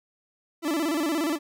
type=tone with vibrato; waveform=40% pulse; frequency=311.1 Hz; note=D#4; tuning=in tune; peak=-23 dBFS; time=0.62-1.39 s; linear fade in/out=50 ms; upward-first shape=square; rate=17 Hz; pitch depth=120 cents each way; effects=none